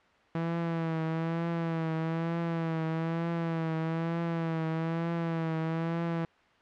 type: tone with vibrato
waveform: sawtooth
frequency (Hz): 164.5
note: E3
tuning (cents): -3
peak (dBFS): -25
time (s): 0.35-6.25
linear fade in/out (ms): 2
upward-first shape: triangle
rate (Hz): 1.1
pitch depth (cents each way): 49
effects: white hiss -61 dBFS RMS until 6.61 s + low-pass 2000 Hz 12 dB/octave